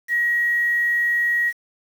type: tone with quantisation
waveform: sine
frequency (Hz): 1900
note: A#6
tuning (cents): +33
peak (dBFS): -17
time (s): 0.08-1.53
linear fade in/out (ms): 50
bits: 7
effects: none